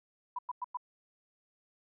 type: tone bursts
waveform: sine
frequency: 987.8 Hz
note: B5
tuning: in tune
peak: -33 dBFS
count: 4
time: 0.36-0.772 s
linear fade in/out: 5 ms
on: 28 ms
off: 100 ms
effects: none